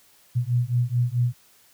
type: beating tone pair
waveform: sine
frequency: 119.6 / 124.2 Hz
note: A#2 / B2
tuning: +45 / +10 cents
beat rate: 4.6 Hz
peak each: -23 dBFS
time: 0.35-1.34 s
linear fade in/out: 20 ms
effects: white hiss -57 dBFS RMS until 1.73 s